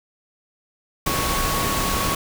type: tone in noise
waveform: sine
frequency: 1108.7 Hz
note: C#6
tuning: in tune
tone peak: -26 dBFS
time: 1.06-2.15 s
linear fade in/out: 5 ms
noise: pink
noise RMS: -23 dBFS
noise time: 1.06-2.15 s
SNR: -6 dB
effects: none